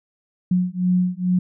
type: beating tone pair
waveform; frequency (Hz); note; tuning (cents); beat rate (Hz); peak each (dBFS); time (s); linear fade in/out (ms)
sine; 180 / 182.3; F#3 / F#3; -47 / -25; 2.3; -20; 0.51-1.39; 5
effects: none